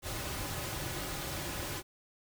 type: noise with comb filter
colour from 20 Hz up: pink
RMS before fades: -38 dBFS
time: 0.02-1.83 s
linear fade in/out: 50 ms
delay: 4.4 ms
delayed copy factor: -0.5
effects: none